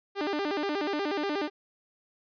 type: tone with vibrato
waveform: sawtooth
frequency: 345.3 Hz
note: F4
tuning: 20 cents flat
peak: -24 dBFS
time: 0.15-1.5 s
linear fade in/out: 50 ms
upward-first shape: square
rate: 8.3 Hz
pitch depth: 250 cents each way
effects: resampled to 11025 Hz